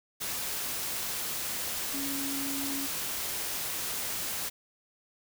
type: tone in noise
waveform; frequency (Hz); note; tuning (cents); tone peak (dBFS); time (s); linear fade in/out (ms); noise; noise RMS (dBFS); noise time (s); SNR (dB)
sine; 277.2; C#4; 0; -35; 1.93-2.87; 20; white; -34; 0.2-4.5; -4
effects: none